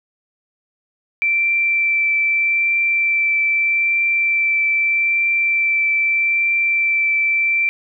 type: tone with vibrato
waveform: sine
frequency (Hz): 2340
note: D7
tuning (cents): -7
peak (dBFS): -14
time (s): 1.22-7.69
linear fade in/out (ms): 0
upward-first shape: triangle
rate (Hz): 0.8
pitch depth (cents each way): 10
effects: none